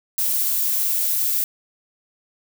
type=noise; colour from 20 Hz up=violet; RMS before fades=-21 dBFS; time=0.18-1.44 s; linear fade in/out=2 ms; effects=none